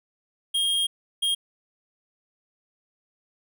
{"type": "tone bursts at uneven times", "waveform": "square", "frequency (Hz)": 3238, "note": "G#7", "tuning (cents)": -45, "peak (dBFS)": -22, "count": 2, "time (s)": [[0.54, 0.87], [1.22, 1.35]], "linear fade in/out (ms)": 10, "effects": []}